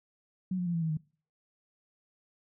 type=tone with pitch steps; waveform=sine; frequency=185 / 178.6 / 172.41 / 166.44 / 160.68 / 155.12 Hz; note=F#3 / F3 / F3 / E3 / E3 / D#3; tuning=0 / +39 / -22 / +17 / -44 / -5 cents; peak=-28 dBFS; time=0.51-0.972 s; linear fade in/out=5 ms; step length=77 ms; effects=noise-tail reverb RT60 0.4 s tail -22 dB re dry